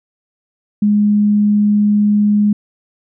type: tone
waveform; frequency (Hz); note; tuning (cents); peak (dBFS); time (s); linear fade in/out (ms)
sine; 207.7; G#3; 0; -9; 0.82-2.53; 5
effects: none